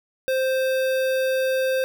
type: tone with notch filter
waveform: square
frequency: 523.3 Hz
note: C5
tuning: in tune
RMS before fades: -22 dBFS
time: 0.28-1.84 s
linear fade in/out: 0 ms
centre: 7200 Hz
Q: 1.2
effects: none